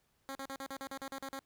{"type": "tone bursts", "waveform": "10% pulse", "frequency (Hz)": 270.9, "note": "C#4", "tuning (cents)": -40, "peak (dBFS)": -32, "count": 11, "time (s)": [0.29, 1.392], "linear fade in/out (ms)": 0, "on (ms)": 62, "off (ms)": 42, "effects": ["pink hiss -75 dBFS RMS until 1.45 s"]}